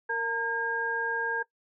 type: tone cluster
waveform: sine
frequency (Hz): 463.3 / 912 / 1617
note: A#4 / A#5 / G#6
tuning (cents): -11 / -38 / -47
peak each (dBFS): -34 / -33 / -29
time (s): 0.09-1.43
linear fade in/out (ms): 10
effects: noise-tail reverb RT60 0.1 s tail -19 dB re dry